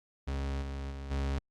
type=tone with level steps; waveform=40% pulse; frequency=68.7 Hz; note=C#2; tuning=15 cents flat; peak=-31 / -35 / -38 / -29 dBFS; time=0.27-1.39 s; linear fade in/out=10 ms; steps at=0.61 / 0.9 / 1.1 s; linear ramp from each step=20 ms; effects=low-pass 6000 Hz 12 dB/octave + Opus 48 kbps